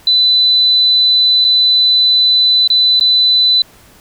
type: tone with dropouts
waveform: sine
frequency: 4000 Hz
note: B7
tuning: 21 cents sharp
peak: -7 dBFS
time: 0.07-3.62 s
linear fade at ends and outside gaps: 2 ms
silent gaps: 1.444-1.448 / 2.676-2.701 / 2.997-3.009 s
effects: pink hiss -44 dBFS RMS until 4 s